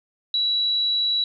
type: tone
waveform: sine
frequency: 3917 Hz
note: B7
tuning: 15 cents flat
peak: -19 dBFS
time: 0.34-1.24 s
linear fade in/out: 2 ms
effects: none